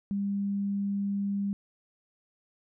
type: tone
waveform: sine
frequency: 200 Hz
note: G3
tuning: 35 cents sharp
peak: -27 dBFS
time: 0.11-1.53 s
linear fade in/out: 0 ms
effects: none